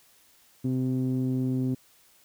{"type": "tone with low-pass filter", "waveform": "sawtooth", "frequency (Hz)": 129.1, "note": "C3", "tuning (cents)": -23, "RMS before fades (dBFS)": -27, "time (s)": [0.64, 1.75], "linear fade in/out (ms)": 10, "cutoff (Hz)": 290, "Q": 3.2, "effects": ["white hiss -60 dBFS RMS until 2.24 s"]}